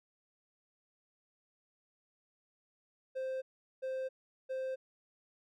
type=tone bursts; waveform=triangle; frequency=523.3 Hz; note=C5; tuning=in tune; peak=-33 dBFS; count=3; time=3.15-4.76 s; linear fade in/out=20 ms; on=270 ms; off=400 ms; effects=none